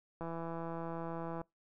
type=click train; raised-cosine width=1 ms; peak=-28 dBFS; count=201; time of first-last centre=0.21-1.415 s; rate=166 Hz; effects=noise-tail reverb RT60 0.2 s tail -25 dB re dry